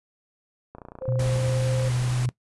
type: click train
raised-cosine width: 1 ms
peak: -26 dBFS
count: 23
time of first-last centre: 0.75-1.496 s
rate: 29.5 Hz
type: tone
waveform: sine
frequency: 523.3 Hz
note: C5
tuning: in tune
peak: -29 dBFS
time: 1.01-1.89 s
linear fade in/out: 10 ms
type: tone with pitch glide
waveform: sine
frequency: 123.47 to 124.33 Hz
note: B2 to B2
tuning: 0 to +12 cents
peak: -22 dBFS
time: 1.08-2.29 s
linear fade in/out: 0 ms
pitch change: +12 cents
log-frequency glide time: 1.65-2.09 s
type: noise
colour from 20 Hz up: pink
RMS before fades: -35 dBFS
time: 1.19-2.26 s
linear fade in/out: 5 ms
effects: noise-tail reverb RT60 0.1 s tail -18 dB re dry + resampled to 24000 Hz